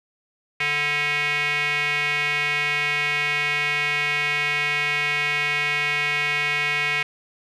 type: tone with band-pass filter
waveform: square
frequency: 146.83 Hz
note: D3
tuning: in tune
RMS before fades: -23 dBFS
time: 0.6-7.03 s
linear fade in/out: 5 ms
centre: 2300 Hz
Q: 5
effects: none